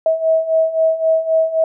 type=beating tone pair; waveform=sine; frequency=642 / 645.8 Hz; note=E5 / E5; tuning=-46 / -36 cents; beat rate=3.8 Hz; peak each=-18 / -14 dBFS; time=0.06-1.64 s; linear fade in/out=2 ms; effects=none